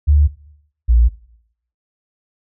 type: tone pair in turn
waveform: sine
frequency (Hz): 73.42 / 58.27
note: D2 / A#1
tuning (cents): 0 / 0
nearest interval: major third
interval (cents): 400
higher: first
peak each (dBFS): -8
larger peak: neither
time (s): 0.07-0.28 / 0.88-1.09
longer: neither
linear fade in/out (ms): 20
effects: noise-tail reverb RT60 0.7 s tail -18 dB re dry